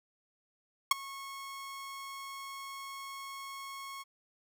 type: tone with ADSR envelope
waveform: sawtooth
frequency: 1095 Hz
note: C#6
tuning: 22 cents flat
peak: -15 dBFS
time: 0.91-4.04 s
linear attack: 4 ms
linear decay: 16 ms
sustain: -23 dB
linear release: 27 ms
effects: none